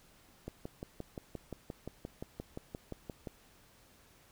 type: click train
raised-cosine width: 2 ms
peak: -27 dBFS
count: 17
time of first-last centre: 0.48-3.272 s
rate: 5.73 Hz
effects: pink hiss -63 dBFS RMS until 4.31 s